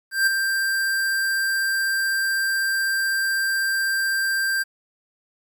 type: tone with ADSR envelope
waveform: square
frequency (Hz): 1579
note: G6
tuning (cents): +12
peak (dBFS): -15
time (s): 0.11-4.64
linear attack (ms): 160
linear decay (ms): 9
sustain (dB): -6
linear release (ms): 23
effects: 9-bit